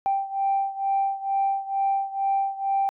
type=beating tone pair; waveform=sine; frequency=784 / 786.2 Hz; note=G5 / G5; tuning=0 / +5 cents; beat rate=2.2 Hz; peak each=-23 / -26 dBFS; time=0.06-2.89 s; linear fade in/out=0 ms; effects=tanh soft clip ceiling -15 dBFS